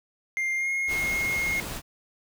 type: tone with pitch glide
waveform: triangle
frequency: 2108 to 2149 Hz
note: C7 to C7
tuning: +12 to +46 cents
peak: -23 dBFS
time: 0.37-1.6 s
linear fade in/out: 0 ms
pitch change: +34 cents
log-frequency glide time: 0.56-0.7 s
type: noise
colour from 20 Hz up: pink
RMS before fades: -35 dBFS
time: 0.87-1.82 s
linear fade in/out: 50 ms
effects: none